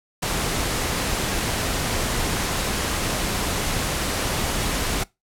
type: noise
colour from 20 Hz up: pink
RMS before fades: -24 dBFS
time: 0.22-5.04 s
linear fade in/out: 10 ms
effects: noise-tail reverb RT60 0.2 s tail -22 dB re dry + low-pass 12000 Hz 12 dB/octave